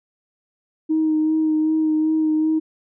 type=tone with vibrato; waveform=sine; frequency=312.8 Hz; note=D#4; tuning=9 cents sharp; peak=-15 dBFS; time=0.89-2.6 s; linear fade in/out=20 ms; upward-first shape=sine; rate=2.6 Hz; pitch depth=18 cents each way; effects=tanh soft clip ceiling -11 dBFS